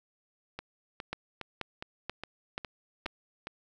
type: two click trains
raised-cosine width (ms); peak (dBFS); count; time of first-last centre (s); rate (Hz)
0.3; -18 / -22; 5 / 8; 1.13-3.062 / 0.59-3.471; 2.07 / 2.43
effects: none